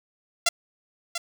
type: tone with echo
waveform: 5% pulse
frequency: 684 Hz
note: F5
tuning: 36 cents flat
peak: -7 dBFS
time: 0.46-0.49 s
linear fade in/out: 5 ms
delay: 690 ms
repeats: 1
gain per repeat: -9 dB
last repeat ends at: 1.18 s
effects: none